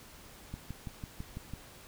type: click train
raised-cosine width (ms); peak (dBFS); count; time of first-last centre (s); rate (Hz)
5; -27; 7; 0.54-1.537; 6.02
effects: pink hiss -53 dBFS RMS until 1.87 s